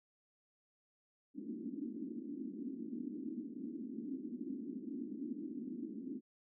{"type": "band-pass noise", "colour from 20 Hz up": "pink", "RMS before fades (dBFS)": -44, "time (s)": [1.34, 6.21], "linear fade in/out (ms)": 50, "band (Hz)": [230, 310], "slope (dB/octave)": 48, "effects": []}